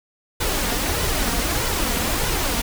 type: noise with flanger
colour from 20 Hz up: pink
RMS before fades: -22 dBFS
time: 0.4-2.62 s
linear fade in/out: 10 ms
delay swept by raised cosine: 2 to 4.3 ms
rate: 1.6 Hz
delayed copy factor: +0.5
effects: none